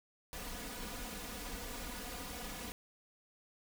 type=noise with comb filter; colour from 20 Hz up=pink; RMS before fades=-44 dBFS; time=0.33-2.72 s; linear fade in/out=0 ms; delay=4.1 ms; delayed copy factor=+1; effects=none